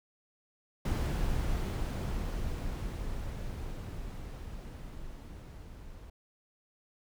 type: noise with level ramp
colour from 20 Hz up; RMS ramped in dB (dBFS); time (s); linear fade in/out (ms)
brown; -29 to -48; 0.85-6.1; 5
effects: none